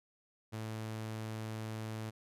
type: tone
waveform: sawtooth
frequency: 110 Hz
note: A2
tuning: in tune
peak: -35 dBFS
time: 0.52-2.11 s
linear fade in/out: 20 ms
effects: resampled to 32000 Hz